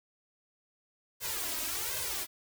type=noise with flanger; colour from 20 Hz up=white; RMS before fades=-35 dBFS; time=1.2-2.27 s; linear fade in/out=50 ms; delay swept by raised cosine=1.9 to 3.2 ms; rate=1.3 Hz; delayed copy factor=+0.9; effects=none